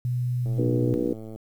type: tone with pitch glide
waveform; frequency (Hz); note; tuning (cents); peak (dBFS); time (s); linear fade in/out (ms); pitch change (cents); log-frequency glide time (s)
sine; 123.47 to 122.48; B2 to B2; 0 to -14; -23; 0.05-0.94; 0; -14; 0.4-0.47
type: click train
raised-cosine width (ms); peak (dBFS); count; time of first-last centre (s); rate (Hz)
2; -27; 100; 0.46-1.36; 110
type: harmonic tone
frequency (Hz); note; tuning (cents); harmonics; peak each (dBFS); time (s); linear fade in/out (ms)
60.5; B1; -35; 3 / 4 / 5 / 6 / 7 / 8; -37 / -30 / -27 / -30 / -34 / -29; 0.58-1.13; 5
effects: 9-bit